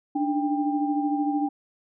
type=tone cluster; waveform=sine; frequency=292.1 / 305.3 / 794 Hz; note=D4 / D#4 / G5; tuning=-9 / -33 / +22 cents; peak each=-24 / -31 / -28 dBFS; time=0.15-1.49 s; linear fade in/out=10 ms; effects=none